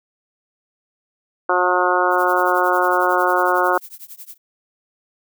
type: harmonic tone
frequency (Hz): 180.3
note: F#3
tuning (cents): -45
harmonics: 2 / 3 / 4 / 5 / 6 / 7 / 8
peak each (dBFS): -22 / -22 / -22 / -22 / -22 / -22 / -22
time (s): 1.49-3.78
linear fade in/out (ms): 5
type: noise with tremolo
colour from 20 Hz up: violet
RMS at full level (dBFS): -34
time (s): 2.1-4.38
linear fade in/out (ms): 50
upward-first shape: triangle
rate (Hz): 11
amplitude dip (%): 100
effects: none